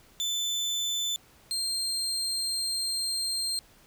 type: tone pair in turn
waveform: 30% pulse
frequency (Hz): 3520 / 4186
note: A7 / C8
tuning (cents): 0 / 0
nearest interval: minor third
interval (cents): 300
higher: second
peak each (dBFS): -25 / -25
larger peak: neither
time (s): 0.2-1.16 / 1.51-3.59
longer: second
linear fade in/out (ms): 0
effects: pink hiss -58 dBFS RMS until 3.86 s